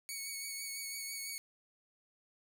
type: tone with vibrato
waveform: 10% pulse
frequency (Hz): 2226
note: C#7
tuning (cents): +7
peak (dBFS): -31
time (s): 0.09-1.38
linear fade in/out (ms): 0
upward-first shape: triangle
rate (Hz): 6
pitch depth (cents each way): 23
effects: none